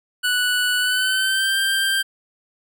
25% pulse tone with pitch glide, 1480 to 1577.1 Hz, F#6 to G6, 0 to +10 cents, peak -14 dBFS, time 0.23-2.03 s, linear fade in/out 20 ms, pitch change +110 cents, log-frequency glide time 0.78-1.54 s, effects none

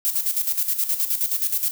violet noise with tremolo, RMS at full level -21 dBFS, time 0.05-1.71 s, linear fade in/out 0 ms, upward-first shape square, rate 9.5 Hz, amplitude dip 65%, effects none

